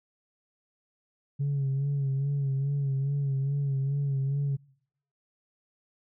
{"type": "tone with vibrato", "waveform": "sine", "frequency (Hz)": 138.59, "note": "C#3", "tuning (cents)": 0, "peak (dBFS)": -23, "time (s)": [1.39, 4.57], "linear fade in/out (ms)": 20, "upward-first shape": "sine", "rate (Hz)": 2.4, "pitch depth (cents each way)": 48, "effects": ["noise-tail reverb RT60 0.7 s tail -25 dB re dry", "tanh soft clip ceiling -23 dBFS"]}